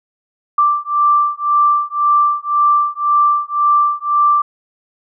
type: beating tone pair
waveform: sine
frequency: 1174.7 / 1176.6 Hz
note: D6 / D6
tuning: 0 / +3 cents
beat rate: 1.9 Hz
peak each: -14 dBFS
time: 0.58-4.42 s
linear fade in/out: 5 ms
effects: none